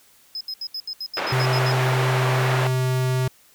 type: tone bursts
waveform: triangle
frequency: 5100 Hz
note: D#8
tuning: 42 cents sharp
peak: -26 dBFS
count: 11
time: 0.35-1.718 s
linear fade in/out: 2 ms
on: 58 ms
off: 73 ms
type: band-pass noise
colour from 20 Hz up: pink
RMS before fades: -26 dBFS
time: 1.17-2.67 s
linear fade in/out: 0 ms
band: 550 to 2200 Hz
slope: 12 dB/octave
type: tone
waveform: square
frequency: 128.7 Hz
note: C3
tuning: 28 cents flat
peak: -20 dBFS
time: 1.32-3.28 s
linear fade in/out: 5 ms
effects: white hiss -55 dBFS RMS until 3.54 s